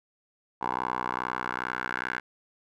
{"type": "tone with band-pass filter sweep", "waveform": "10% pulse", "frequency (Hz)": 62.4, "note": "B1", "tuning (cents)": 19, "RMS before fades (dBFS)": -32, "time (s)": [0.61, 2.2], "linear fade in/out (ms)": 10, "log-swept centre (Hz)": [950, 1600], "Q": 3.2, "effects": []}